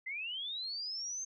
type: linear sweep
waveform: sine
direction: up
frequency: 1999 to 6370 Hz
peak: -37 dBFS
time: 0.06-1.25 s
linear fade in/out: 10 ms
effects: none